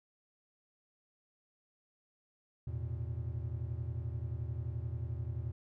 triangle chord, E suspended fourth, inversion none, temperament equal with one note detuned, 82.41 / 112.05 / 123.47 Hz, E2 / A2 / B2, 0 / +32 / 0 cents, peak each -38 / -38 / -39 dBFS, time 2.67-5.52 s, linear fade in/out 5 ms, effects none

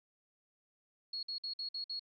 sine tone bursts, 4324 Hz, C#8, 44 cents flat, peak -37 dBFS, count 6, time 1.13-1.995 s, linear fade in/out 5 ms, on 100 ms, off 53 ms, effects none

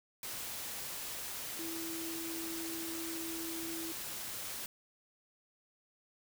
sine tone in noise, 329.6 Hz, E4, in tune, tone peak -41 dBFS, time 1.59-3.92 s, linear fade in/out 2 ms, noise white, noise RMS -42 dBFS, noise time 0.23-4.66 s, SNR -2 dB, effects none

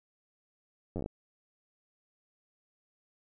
slowing click train, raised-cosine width 2 ms, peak -23 dBFS, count 8, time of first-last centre 0.96-1.061 s, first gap 10 ms, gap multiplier 1.12, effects none

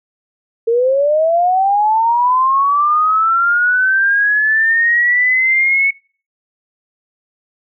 sine linear sweep, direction up, 450.3 to 2217 Hz, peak -10 dBFS, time 0.67-5.91 s, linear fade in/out 10 ms, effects noise-tail reverb RT60 0.4 s tail -24 dB re dry

